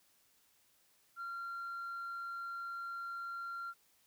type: tone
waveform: sine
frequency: 1379 Hz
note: F6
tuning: 22 cents flat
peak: -38 dBFS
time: 1.16-3.74 s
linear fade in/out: 50 ms
effects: tanh soft clip ceiling -38 dBFS + white hiss -71 dBFS RMS until 4.06 s